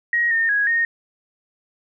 sine tone with pitch steps, 1889 / 1826 / 1659 / 1850 Hz, A#6 / A#6 / G#6 / A#6, +22 / -36 / -2 / -14 cents, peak -16 dBFS, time 0.13-0.85 s, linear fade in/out 2 ms, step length 180 ms, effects none

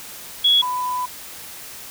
sine tone pair in turn, 3355 / 997.4 Hz, G#7 / B5, +17 / +17 cents, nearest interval octave + major sixth, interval 2100 cents, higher first, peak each -12 / -21 dBFS, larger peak first, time 0.44-0.62 / 0.62-1.06 s, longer second, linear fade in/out 10 ms, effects white hiss -37 dBFS RMS until 1.9 s

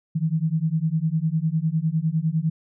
sine beating tone pair, 155.1 / 165 Hz, D#3 / E3, -5 / +2 cents, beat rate 9.9 Hz, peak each -23 / -23 dBFS, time 0.15-2.5 s, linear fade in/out 10 ms, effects none

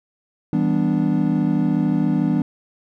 triangle chord, E minor seventh, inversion none, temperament equal with one note detuned, 162.26 / 196 / 246.9 / 293.7 Hz, E3 / G3 / B3 / D4, -27 / 0 / 0 / 0 cents, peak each -20 dBFS, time 0.53-2.42 s, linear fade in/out 2 ms, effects none

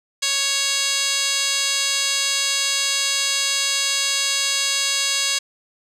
10% pulse tone with band-pass filter, 554.4 Hz, C#5, in tune, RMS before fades -21 dBFS, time 0.22-5.39 s, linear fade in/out 10 ms, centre 5500 Hz, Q 8.5, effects none

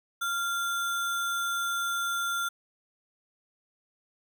sine tone with sample-and-hold, 1388 Hz, F6, 11 cents flat, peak -27 dBFS, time 0.21-2.49 s, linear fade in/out 10 ms, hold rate 4900 Hz, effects none

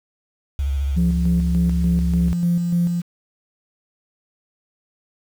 sine tone with vibrato, 69.3 Hz, C#2, in tune, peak -18 dBFS, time 0.59-2.33 s, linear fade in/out 0 ms, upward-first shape sine, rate 14 Hz, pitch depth 68 cents each way
sine tone with tremolo, 173.1 Hz, F3, 15 cents flat, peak -14 dBFS, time 0.96-3.02 s, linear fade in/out 20 ms, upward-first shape square, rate 3.4 Hz, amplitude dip 40%
effects tanh soft clip ceiling -10 dBFS + 7-bit

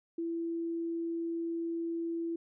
sine tone, 334.1 Hz, E4, 23 cents sharp, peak -32 dBFS, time 0.18-2.36 s, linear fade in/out 5 ms, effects none

